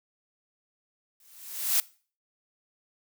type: noise with exponential growth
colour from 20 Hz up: blue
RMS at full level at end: -21 dBFS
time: 1.2-1.8 s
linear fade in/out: 2 ms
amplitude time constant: 130 ms
effects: noise-tail reverb RT60 0.4 s tail -21 dB re dry